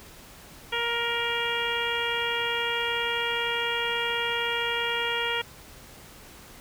harmonic tone, 469.6 Hz, A#4, 13 cents sharp, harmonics 1 / 2 / 3 / 4 / 5 / 6 / 7, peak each -33 / -33 / -33 / -33 / -33 / -33 / -33 dBFS, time 0.72-5.42 s, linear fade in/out 10 ms, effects pink hiss -48 dBFS RMS until 6.6 s

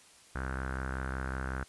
sawtooth tone with low-pass filter, 65.41 Hz, C2, in tune, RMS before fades -36 dBFS, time 0.35-1.64 s, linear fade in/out 5 ms, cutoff 1500 Hz, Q 6.8, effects white hiss -58 dBFS RMS until 1.68 s + resampled to 24000 Hz

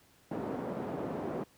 pink band-pass noise, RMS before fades -37 dBFS, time 0.31-1.44 s, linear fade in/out 5 ms, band 220 to 620 Hz, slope 12 dB/octave, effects pink hiss -64 dBFS RMS until 1.57 s + high-pass 60 Hz 12 dB/octave

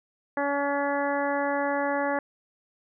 harmonic tone, 283.4 Hz, C#4, 38 cents sharp, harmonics 1 / 2 / 3 / 4 / 5 / 6 / 7, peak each -31 / -28 / -30 / -35 / -37 / -33 / -39 dBFS, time 0.37-2.19 s, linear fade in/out 2 ms, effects none

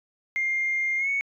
sine tone with pitch glide, 2113 to 2219 Hz, C7 to C#7, +16 to +1 cents, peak -22 dBFS, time 0.36-1.21 s, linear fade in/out 0 ms, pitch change +85 cents, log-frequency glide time 0.98-1.09 s, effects tanh soft clip ceiling -18 dBFS

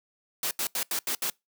white noise bursts at uneven times, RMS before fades -29 dBFS, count 6, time 0.43-0.51 / 0.59-0.67 / 0.75-0.83 / 0.91-0.99 / 1.07-1.15 / 1.22-1.3 s, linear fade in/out 2 ms, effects noise-tail reverb RT60 0.2 s tail -25 dB re dry + high-pass 200 Hz 12 dB/octave

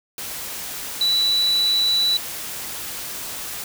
sine tone in noise, 3951 Hz, B7, in tune, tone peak -16 dBFS, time 1.01-2.17 s, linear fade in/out 2 ms, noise white, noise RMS -31 dBFS, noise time 0.18-3.64 s, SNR +12 dB, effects none

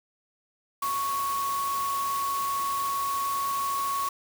sine tone in noise, 1108.7 Hz, C#6, in tune, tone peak -26 dBFS, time 0.82-4.09 s, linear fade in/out 5 ms, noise white, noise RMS -37 dBFS, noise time 0.82-4.09 s, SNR +8 dB, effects none

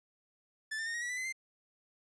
45% pulse tone with pitch steps, 1749 / 1794 / 1840.2 / 1887.6 / 1936.2 / 1986 / 2037 / 2090 Hz, A6 / A6 / A#6 / A#6 / B6 / B6 / C7 / C7, -11 / +33 / -23 / +21 / -35 / +9 / -47 / -2 cents, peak -35 dBFS, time 0.71-1.326 s, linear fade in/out 10 ms, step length 77 ms, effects resampled to 22050 Hz

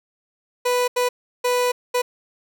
30% pulse tone bursts at uneven times, 493.9 Hz, B4, in tune, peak -15 dBFS, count 4, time 0.65-0.88 / 0.96-1.09 / 1.44-1.72 / 1.94-2.02 s, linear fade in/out 10 ms, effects none

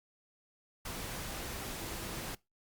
sine tone in noise, 337.9 Hz, E4, 43 cents sharp, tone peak -50 dBFS, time 1.81-2.28 s, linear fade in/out 5 ms, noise pink, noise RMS -41 dBFS, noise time 0.85-2.35 s, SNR -12 dB, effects noise-tail reverb RT60 0.2 s tail -22 dB re dry + Opus 48 kbps

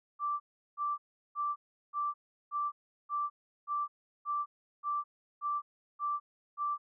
sine tone bursts, 1171 Hz, D6, 5 cents flat, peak -30 dBFS, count 12, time 0.19-6.78 s, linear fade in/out 50 ms, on 210 ms, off 370 ms, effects none

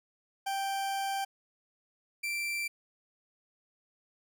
40% pulse tone pair in turn, 784 / 2349 Hz, G5 / D7, 0 / 0 cents, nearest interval octave + perfect fifth, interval 1900 cents, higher second, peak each -30 / -31 dBFS, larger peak first, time 0.46-1.25 / 2.23-2.68 s, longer first, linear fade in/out 10 ms, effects none

